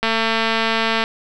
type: click train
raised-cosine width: 0.3 ms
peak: -3 dBFS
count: 228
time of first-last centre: 0.03-1.039 s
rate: 225 Hz
effects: none